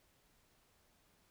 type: silence
effects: pink hiss -72 dBFS RMS until 1.3 s